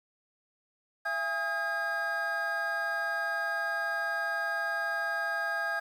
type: tone cluster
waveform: triangle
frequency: 672 / 820 / 1257 / 1622 Hz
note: E5 / G#5 / D#6 / G#6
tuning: +33 / -22 / +17 / -41 cents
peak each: -35 / -37 / -37 / -29 dBFS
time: 1.05-5.8 s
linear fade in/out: 10 ms
effects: 10-bit